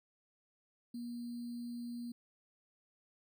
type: tone with sample-and-hold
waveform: sine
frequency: 238.9 Hz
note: A#3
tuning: 43 cents sharp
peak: -40 dBFS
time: 0.94-2.12 s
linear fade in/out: 5 ms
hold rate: 4410 Hz
effects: none